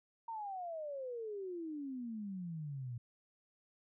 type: exponential sweep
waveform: sine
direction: down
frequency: 932.3 to 116.3 Hz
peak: -40 dBFS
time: 0.28-2.98 s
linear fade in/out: 5 ms
effects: none